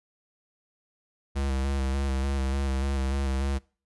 square tone with vibrato, 67.7 Hz, C#2, 40 cents flat, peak -26 dBFS, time 1.35-3.59 s, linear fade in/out 20 ms, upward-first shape square, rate 3.4 Hz, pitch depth 30 cents each way, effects noise-tail reverb RT60 0.4 s tail -24 dB re dry + resampled to 24000 Hz

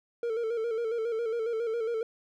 triangle tone with vibrato, 457.1 Hz, A#4, 34 cents flat, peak -26 dBFS, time 0.23-2.03 s, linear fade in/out 2 ms, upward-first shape square, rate 7.3 Hz, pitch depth 54 cents each way, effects none

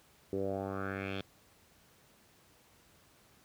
10% pulse tone with low-pass filter sweep, 97.1 Hz, G2, 16 cents flat, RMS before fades -37 dBFS, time 0.33-1.21 s, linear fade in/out 0 ms, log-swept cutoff 400 to 3500 Hz, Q 3.7, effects pink hiss -64 dBFS RMS until 3.44 s + high-pass 60 Hz 12 dB/octave

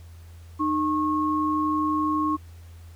sine tone pair together, 305.3 / 1089 Hz, D#4 / C#6, -33 / -31 cents, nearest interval octave + minor seventh, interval 2202 cents, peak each -24 dBFS, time 0.59-2.37 s, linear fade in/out 20 ms, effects added 84 Hz sine -42 dBFS peak until 2.95 s + pink hiss -57 dBFS RMS until 2.95 s

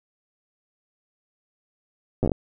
slowing click train, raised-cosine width 2 ms, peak -10 dBFS, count 7, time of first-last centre 2.23-2.318 s, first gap 8 ms, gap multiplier 1.24, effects none

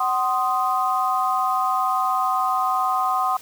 sine chord, C diminished, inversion second, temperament equal with one note detuned, 753.8 / 1046.5 / 1244.5 Hz, Gb5 / C6 / Eb6, +32 / 0 / 0 cents, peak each -23 dBFS, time 0-3.37 s, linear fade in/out 5 ms, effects white hiss -44 dBFS RMS until 3.41 s

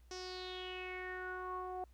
sawtooth tone with low-pass filter sweep, 367.8 Hz, F#4, 10 cents flat, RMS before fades -44 dBFS, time 0.11-1.84 s, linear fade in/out 2 ms, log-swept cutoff 5800 to 790 Hz, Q 6.1, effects added 60 Hz sine -59 dBFS peak until 1.93 s + pink hiss -75 dBFS RMS until 1.93 s

